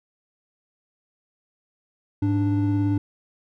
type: tone pair together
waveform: triangle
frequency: 103.7 / 293.3 Hz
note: G#2 / D4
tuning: -2 / -2 cents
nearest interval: octave + tritone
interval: 1800 cents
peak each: -20 dBFS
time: 2.22-2.98 s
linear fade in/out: 5 ms
effects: none